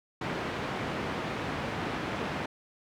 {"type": "band-pass noise", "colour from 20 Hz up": "pink", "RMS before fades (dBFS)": -34, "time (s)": [0.21, 2.46], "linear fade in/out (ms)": 5, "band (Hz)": [120, 2400], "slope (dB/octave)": 12, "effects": []}